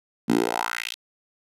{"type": "tone with high-pass filter sweep", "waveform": "10% pulse", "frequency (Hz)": 57.7, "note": "A#1", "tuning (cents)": -17, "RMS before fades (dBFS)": -25, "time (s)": [0.28, 0.95], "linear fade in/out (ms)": 20, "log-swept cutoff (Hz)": [210, 3800], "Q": 2.9, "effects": ["resampled to 32000 Hz"]}